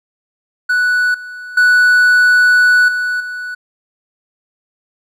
triangle tone with level steps, 1480 Hz, F#6, in tune, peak -9 / -25 / -5 / -13 / -20 dBFS, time 0.69-3.55 s, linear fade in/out 10 ms, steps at 1.14 / 1.57 / 2.88 / 3.2 s, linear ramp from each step 5 ms, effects none

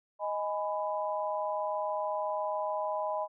sine chord, G# minor, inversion second, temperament just, 623 / 830.6 / 996.7 Hz, D#5 / G#5 / B5, +2 / 0 / +16 cents, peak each -33 / -36 / -35 dBFS, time 0.19-3.28 s, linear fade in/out 50 ms, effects none

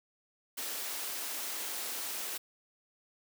white high-pass noise, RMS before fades -38 dBFS, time 0.57-2.38 s, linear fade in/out 10 ms, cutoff 260 Hz, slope 24 dB/octave, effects none

